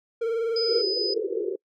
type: tone with vibrato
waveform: triangle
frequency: 457.6 Hz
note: A#4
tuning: 32 cents flat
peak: -21 dBFS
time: 0.21-0.82 s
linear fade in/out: 10 ms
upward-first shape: sine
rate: 20 Hz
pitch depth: 49 cents each way
type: tone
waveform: sine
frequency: 5000 Hz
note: D#8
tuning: 8 cents sharp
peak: -25 dBFS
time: 0.56-1.14 s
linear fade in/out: 5 ms
type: band-pass noise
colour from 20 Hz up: pink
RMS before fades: -28 dBFS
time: 0.68-1.56 s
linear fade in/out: 10 ms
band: 360 to 490 Hz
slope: 96 dB/octave
effects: noise-tail reverb RT60 0.1 s tail -26 dB re dry